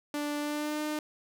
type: tone with pitch glide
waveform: sawtooth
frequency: 293.7 to 303 Hz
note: D4 to D#4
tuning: 0 to -46 cents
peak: -27 dBFS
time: 0.14-0.99 s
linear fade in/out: 2 ms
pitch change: +54 cents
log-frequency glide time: 0.39-0.82 s
effects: none